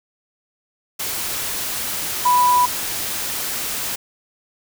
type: tone in noise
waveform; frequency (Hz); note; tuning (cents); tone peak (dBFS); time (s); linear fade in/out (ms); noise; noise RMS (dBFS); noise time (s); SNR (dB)
sine; 987.8; B5; 0; -12; 2.25-2.66; 10; white; -25; 0.99-3.96; +10
effects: none